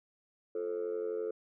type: tone with amplitude modulation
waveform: sine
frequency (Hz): 440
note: A4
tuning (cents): 0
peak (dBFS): -27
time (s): 0.55-1.31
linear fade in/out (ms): 5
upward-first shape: sine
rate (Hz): 91.8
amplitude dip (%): 95
effects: tanh soft clip ceiling -28 dBFS